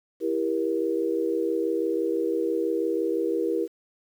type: chord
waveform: sine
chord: E diminished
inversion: none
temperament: just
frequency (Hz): 329.6 / 395.6 / 474.7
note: E4 / G4 / Bb4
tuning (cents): 0 / +16 / +31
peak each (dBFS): -27 / -28 / -27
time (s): 0.2-3.68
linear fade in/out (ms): 50
effects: 9-bit